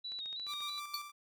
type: tone with vibrato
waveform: sine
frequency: 3836 Hz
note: A#7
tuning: 49 cents sharp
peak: -39 dBFS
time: 0.04-0.8 s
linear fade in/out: 10 ms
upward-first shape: square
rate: 3.1 Hz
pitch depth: 49 cents each way
type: click train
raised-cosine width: 0.2 ms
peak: -36 dBFS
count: 8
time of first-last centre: 0.12-0.606 s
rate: 14.4 Hz
type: tone with tremolo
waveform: sawtooth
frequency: 1174.7 Hz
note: D6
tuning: in tune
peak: -37 dBFS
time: 0.46-1.12 s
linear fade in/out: 50 ms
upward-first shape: square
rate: 6.3 Hz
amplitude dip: 45%
type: tone with exponential decay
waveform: square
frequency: 4479 Hz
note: C#8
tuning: 17 cents sharp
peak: -32 dBFS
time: 0.94-1.03 s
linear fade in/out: 2 ms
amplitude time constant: 19 ms
effects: none